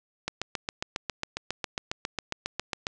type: click train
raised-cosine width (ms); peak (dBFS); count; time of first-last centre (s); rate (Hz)
0.2; -12; 20; 0.28-2.869; 7.34
effects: resampled to 24000 Hz + 9-bit